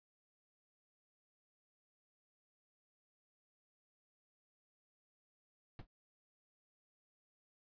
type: noise with exponential decay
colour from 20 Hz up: brown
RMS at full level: -40 dBFS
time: 5.79-5.87 s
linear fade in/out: 1 ms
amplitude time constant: 17 ms
effects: resampled to 11025 Hz